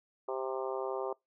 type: harmonic tone with a mistuned harmonic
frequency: 131.4 Hz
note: C3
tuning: 8 cents sharp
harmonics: 3 / 4 / 5 / 6 / 7 / 8 / 9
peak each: -37 / -39 / -41 / -43 / -44 / -45 / -46 dBFS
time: 0.28-1.13 s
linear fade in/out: 5 ms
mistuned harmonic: 9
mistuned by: +16 cents
effects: noise-tail reverb RT60 0.2 s tail -26 dB re dry